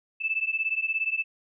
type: beating tone pair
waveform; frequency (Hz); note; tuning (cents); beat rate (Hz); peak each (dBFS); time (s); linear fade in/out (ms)
sine; 2624 / 2641; E7 / E7; -9 / +3; 17; -28; 0.2-1.24; 20
effects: none